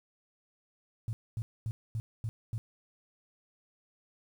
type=tone bursts; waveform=sine; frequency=111.6 Hz; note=A2; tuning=25 cents sharp; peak=-31 dBFS; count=6; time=1.08-2.58 s; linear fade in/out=0 ms; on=50 ms; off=240 ms; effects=10-bit